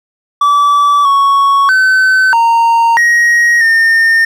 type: tone with pitch steps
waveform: triangle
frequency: 1154 / 1111 / 1525 / 924 / 1887 / 1820 Hz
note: D6 / C#6 / G6 / A#5 / A#6 / A#6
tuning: -31 / +4 / -48 / -16 / +21 / -42 cents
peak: -4 dBFS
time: 0.41-4.25 s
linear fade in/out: 5 ms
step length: 640 ms
effects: none